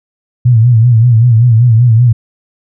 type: tone with vibrato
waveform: sine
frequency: 117.2 Hz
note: A#2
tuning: 10 cents sharp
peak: -3 dBFS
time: 0.45-2.13 s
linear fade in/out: 10 ms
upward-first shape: sine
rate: 5.2 Hz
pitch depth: 110 cents each way
effects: none